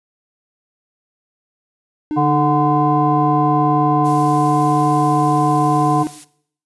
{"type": "tone with pitch glide", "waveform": "triangle", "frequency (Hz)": [302.9, 305], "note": ["D#4", "D#4"], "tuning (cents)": [-46, -34], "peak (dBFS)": -16, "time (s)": [2.11, 6.07], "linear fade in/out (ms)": 0, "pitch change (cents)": 12, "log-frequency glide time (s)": [4.12, 5.32]}
{"type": "harmonic tone", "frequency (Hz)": 146.83, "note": "D3", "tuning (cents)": 0, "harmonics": [1, 3, 5, 7], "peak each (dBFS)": [-18, -24, -16, -19], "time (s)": [2.16, 6.04], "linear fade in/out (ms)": 20}
{"type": "noise", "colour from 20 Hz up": "blue", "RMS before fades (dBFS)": -35, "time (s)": [4.04, 6.25], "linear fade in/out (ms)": 20}
{"effects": ["noise-tail reverb RT60 0.6 s tail -18 dB re dry", "resampled to 24000 Hz"]}